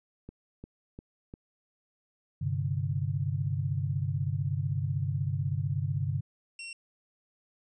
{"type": "click train", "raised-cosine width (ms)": 3, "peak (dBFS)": -30, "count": 4, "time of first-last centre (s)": [0.29, 1.339], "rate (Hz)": 2.86}
{"type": "chord", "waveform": "sine", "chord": "G suspended fourth", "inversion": "none", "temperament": "equal", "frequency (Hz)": [98, 130.81, 146.83], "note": ["G2", "C3", "D3"], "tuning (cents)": [0, 0, 0], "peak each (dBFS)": -32, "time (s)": [2.41, 6.21], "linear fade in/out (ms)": 10}
{"type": "tone", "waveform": "sawtooth", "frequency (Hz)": 2728, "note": "F7", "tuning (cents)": -41, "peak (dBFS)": -36, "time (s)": [6.59, 6.73], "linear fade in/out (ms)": 2}
{"effects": ["resampled to 22050 Hz"]}